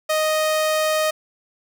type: tone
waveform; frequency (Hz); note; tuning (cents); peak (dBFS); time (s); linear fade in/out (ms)
sawtooth; 622.3; D#5; 0; -14; 0.09-1.11; 10
effects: none